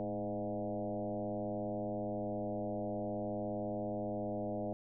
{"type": "tone with frequency modulation", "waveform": "sine", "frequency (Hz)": 415.3, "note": "G#4", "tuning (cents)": 0, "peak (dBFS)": -35, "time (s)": [0, 4.73], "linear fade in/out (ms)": 0, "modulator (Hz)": 99.5, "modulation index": 2.9, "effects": []}